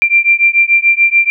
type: beating tone pair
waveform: sine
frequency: 2364 / 2370.9 Hz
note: D7 / D7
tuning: +11 / +16 cents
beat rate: 6.9 Hz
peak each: -10 dBFS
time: 0.02-1.3 s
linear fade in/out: 0 ms
effects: none